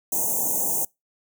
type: band-stop noise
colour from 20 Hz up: white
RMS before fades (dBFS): -24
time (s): 0.12-0.85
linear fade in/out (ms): 5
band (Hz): 940 to 6100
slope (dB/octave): 96
effects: noise-tail reverb RT60 0.2 s tail -25 dB re dry + high-pass 150 Hz 12 dB/octave